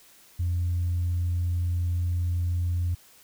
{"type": "tone", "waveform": "sine", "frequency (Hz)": 87.31, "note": "F2", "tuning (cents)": 0, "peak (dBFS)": -22, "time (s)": [0.39, 2.95], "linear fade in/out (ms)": 10, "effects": ["tanh soft clip ceiling -20 dBFS", "white hiss -55 dBFS RMS until 3.23 s"]}